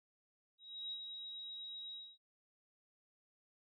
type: tone with ADSR envelope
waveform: sine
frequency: 3823 Hz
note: A#7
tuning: 43 cents sharp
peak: -40 dBFS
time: 0.58-2.18 s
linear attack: 340 ms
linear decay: 56 ms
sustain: -5 dB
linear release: 240 ms
effects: none